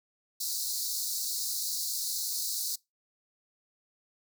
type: high-pass noise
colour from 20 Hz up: pink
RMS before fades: -33 dBFS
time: 0.4-2.76 s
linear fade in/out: 10 ms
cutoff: 4000 Hz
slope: 96 dB/octave
effects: noise-tail reverb RT60 0.2 s tail -23 dB re dry